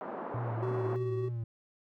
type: band-pass noise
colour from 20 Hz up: white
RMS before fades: -40 dBFS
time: 0.01-0.96 s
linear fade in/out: 0 ms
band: 200 to 1100 Hz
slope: 24 dB/octave
type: tone with vibrato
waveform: triangle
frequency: 116.54 Hz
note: A#2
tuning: in tune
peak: -31 dBFS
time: 0.34-1.44 s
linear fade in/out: 5 ms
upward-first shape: triangle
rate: 3.4 Hz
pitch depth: 63 cents each way
type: tone with tremolo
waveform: triangle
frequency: 377.7 Hz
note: F#4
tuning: 36 cents sharp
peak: -29 dBFS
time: 0.62-1.29 s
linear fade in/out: 10 ms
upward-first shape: triangle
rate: 18 Hz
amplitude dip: 35%
effects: none